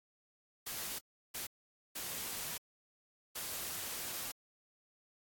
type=noise bursts at uneven times; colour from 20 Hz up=white; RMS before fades=-41 dBFS; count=4; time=0.66-0.99 / 1.34-1.47 / 1.95-2.58 / 3.35-4.32 s; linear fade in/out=10 ms; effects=AAC 64 kbps